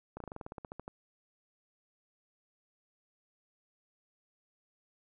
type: slowing click train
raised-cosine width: 1 ms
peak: -28 dBFS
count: 14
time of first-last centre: 0.17-0.879 s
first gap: 33 ms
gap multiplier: 1.08
effects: none